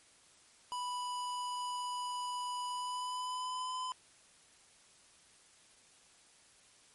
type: tone with pitch glide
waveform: square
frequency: 987.8 to 1015 Hz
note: B5 to B5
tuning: 0 to +47 cents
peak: -37 dBFS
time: 0.72-3.92 s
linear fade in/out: 0 ms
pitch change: +47 cents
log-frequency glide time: 2.67-3.75 s
effects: white hiss -63 dBFS RMS until 6.94 s + MP3 48 kbps